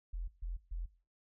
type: tone bursts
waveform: sine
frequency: 42.75 Hz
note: F1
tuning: 36 cents flat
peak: -36 dBFS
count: 3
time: 0.13-0.86 s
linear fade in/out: 10 ms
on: 150 ms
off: 140 ms
effects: noise-tail reverb RT60 0.4 s tail -18 dB re dry